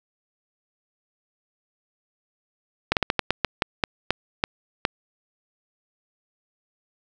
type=slowing click train; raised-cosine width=0.3 ms; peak=-3 dBFS; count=12; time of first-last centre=2.92-4.851 s; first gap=48 ms; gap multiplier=1.24; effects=none